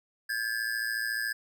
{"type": "ring-modulated tone", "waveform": "square", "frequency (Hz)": 1661.2, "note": "G#6", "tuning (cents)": 0, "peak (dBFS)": -27, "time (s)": [0.29, 1.33], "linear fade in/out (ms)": 10, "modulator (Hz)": 57, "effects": []}